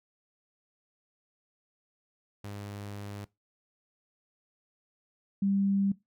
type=tone pair in turn; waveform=sawtooth / sine; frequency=101.8 / 197.35 Hz; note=G#2 / G3; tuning=-34 / +12 cents; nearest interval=major seventh; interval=1146 cents; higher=second; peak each=-35 / -24 dBFS; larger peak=second; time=2.44-3.25 / 5.42-5.92 s; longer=first; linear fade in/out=5 ms; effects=noise-tail reverb RT60 0.2 s tail -20 dB re dry

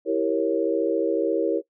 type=chord; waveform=sine; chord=E diminished seventh; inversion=none; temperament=equal with one note detuned; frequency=329.6 / 392 / 466.2 / 548.9 Hz; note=E4 / G4 / Bb4 / Db5; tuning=0 / 0 / 0 / -17 cents; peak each=-25 / -27 / -24 / -26 dBFS; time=0.05-1.62 s; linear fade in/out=50 ms; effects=noise-tail reverb RT60 0.1 s tail -19 dB re dry

